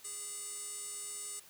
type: tone with band-pass filter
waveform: square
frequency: 410.7 Hz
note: G#4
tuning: 19 cents flat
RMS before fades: -43 dBFS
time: 0.04-1.4 s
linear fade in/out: 10 ms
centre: 8400 Hz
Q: 6.6
effects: white hiss -58 dBFS RMS until 1.49 s